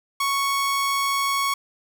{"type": "tone", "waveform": "sawtooth", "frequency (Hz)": 1108.7, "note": "C#6", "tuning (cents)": 0, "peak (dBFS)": -17, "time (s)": [0.2, 1.54], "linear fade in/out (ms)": 5, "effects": []}